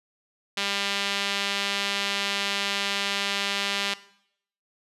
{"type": "tone with band-pass filter", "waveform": "sawtooth", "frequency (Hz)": 199.5, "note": "G3", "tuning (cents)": 31, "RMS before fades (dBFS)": -28, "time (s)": [0.57, 3.94], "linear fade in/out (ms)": 5, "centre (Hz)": 3400, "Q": 1.4, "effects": ["noise-tail reverb RT60 0.7 s tail -17 dB re dry", "resampled to 32000 Hz"]}